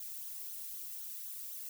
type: noise with flanger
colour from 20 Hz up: violet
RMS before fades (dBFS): -44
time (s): 0-1.69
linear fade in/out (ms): 2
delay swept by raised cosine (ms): 0.39 to 1.35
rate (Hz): 3.9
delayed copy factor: -0.55
effects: none